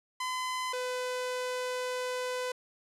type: tone pair in turn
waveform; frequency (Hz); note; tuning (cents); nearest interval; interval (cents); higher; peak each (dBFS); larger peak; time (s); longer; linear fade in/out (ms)
sawtooth; 1018 / 502.6; C6 / B4; -48 / +30; octave; 1222; first; -28; neither; 0.2-0.73 / 0.73-2.52; second; 5
effects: low-pass 10000 Hz 12 dB/octave